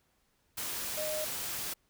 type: tone in noise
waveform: sine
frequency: 615 Hz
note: D#5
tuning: 20 cents flat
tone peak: -34 dBFS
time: 0.97-1.25 s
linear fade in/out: 10 ms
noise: white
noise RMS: -37 dBFS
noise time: 0.57-1.74 s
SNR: 0 dB
effects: pink hiss -73 dBFS RMS until 1.89 s